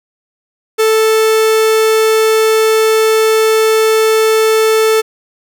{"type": "tone", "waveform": "45% pulse", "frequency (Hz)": 440, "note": "A4", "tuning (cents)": 0, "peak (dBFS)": -8, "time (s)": [0.78, 5.02], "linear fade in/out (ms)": 20, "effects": []}